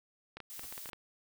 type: clicks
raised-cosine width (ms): 0.3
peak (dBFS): -28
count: 8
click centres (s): 0.37 / 0.403 / 0.594 / 0.725 / 0.779 / 0.858 / 0.891 / 0.932
type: noise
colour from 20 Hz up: blue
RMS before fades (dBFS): -46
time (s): 0.5-0.9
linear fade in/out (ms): 0
type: noise with exponential decay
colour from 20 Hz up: pink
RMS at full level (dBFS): -45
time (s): 0.63-0.71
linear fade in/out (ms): 5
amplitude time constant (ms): 17
effects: none